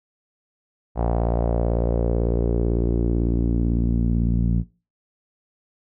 sawtooth tone with low-pass filter sweep, 58 Hz, A#1, 8 cents flat, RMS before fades -21 dBFS, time 0.95-4.64 s, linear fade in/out 50 ms, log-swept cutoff 770 to 190 Hz, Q 2.8, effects noise-tail reverb RT60 0.3 s tail -19 dB re dry

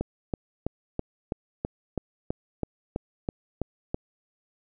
click train, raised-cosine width 2 ms, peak -14 dBFS, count 13, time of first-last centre 0.01-3.944 s, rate 3.05 Hz, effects none

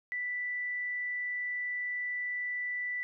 sine tone, 1975.5 Hz, B6, in tune, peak -32 dBFS, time 0.12-3.03 s, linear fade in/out 0 ms, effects none

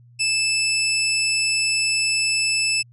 20% pulse tone, 2630 Hz, E7, 5 cents flat, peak -14 dBFS, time 0.19-2.83 s, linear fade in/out 20 ms, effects added 120 Hz sine -47 dBFS peak until 2.92 s + resampled to 32000 Hz

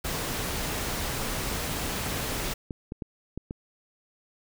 pink noise, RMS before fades -31 dBFS, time 0.04-2.54 s, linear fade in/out 10 ms
clicks, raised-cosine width 3 ms, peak -21 dBFS, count 5, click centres 2.708 / 2.921 / 3.022 / 3.376 / 3.509 s
effects none

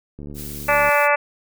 click train, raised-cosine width 3 ms, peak -23 dBFS, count 52, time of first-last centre 0.19-0.89 s, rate 72.9 Hz
blue noise, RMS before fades -35 dBFS, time 0.34-1.09 s, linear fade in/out 50 ms
harmonic tone, 290.6 Hz, D4, 18 cents flat, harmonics 2 / 3 / 4 / 5 / 6 / 7 / 8 / 9, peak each -19 / -21 / -22 / -23 / -24 / -24 / -25 / -26 dBFS, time 0.68-1.16 s, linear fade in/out 10 ms
effects none

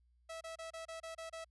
sawtooth tone bursts, 653 Hz, E5, 17 cents flat, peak -40 dBFS, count 8, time 0.29-1.446 s, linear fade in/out 10 ms, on 120 ms, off 28 ms, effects added 60 Hz sine -68 dBFS peak until 1.5 s + resampled to 24000 Hz

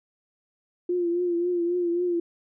sine tone with vibrato, 349.2 Hz, F4, in tune, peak -22 dBFS, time 0.89-2.2 s, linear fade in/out 5 ms, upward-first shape triangle, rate 3.7 Hz, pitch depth 55 cents each way, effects none

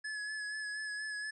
square tone with vibrato, 1704 Hz, G#6, 44 cents sharp, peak -38 dBFS, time 0.04-1.31 s, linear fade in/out 10 ms, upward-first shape sine, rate 4.2 Hz, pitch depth 26 cents each way, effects resampled to 22050 Hz

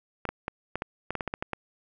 clicks, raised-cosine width 0.5 ms, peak -15 dBFS, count 12, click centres 0.253 / 0.29 / 0.481 / 0.756 / 0.821 / 1.106 / 1.153 / 1.208 / 1.277 / 1.339 / 1.425 / 1.533 s, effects none

